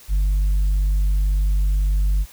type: tone with tanh clipping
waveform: triangle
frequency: 49 Hz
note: G1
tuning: in tune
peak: -16 dBFS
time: 0.08-2.26 s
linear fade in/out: 50 ms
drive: 7 dB
effects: white hiss -46 dBFS RMS until 2.32 s